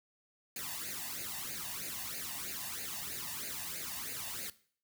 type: noise with flanger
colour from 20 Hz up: white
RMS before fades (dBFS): -41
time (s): 0.56-4.5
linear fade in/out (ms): 2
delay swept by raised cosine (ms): 0.44 to 1.12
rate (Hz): 3.1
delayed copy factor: +0.8
effects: noise-tail reverb RT60 0.5 s tail -18 dB re dry + high-pass 60 Hz 12 dB/octave